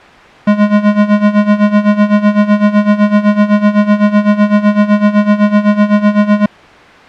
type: tone with tremolo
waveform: square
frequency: 207.7 Hz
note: G#3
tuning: in tune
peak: -4 dBFS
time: 0.47-6.46 s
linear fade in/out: 5 ms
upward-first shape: sine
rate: 7.9 Hz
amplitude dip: 80%
effects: white hiss -35 dBFS RMS until 7.08 s + low-pass 2000 Hz 12 dB/octave